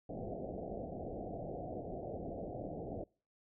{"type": "low-pass noise", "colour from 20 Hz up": "white", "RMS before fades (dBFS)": -43, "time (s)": [0.09, 3.04], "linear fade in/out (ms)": 5, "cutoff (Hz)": 740, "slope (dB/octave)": 96, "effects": ["noise-tail reverb RT60 0.4 s tail -26 dB re dry"]}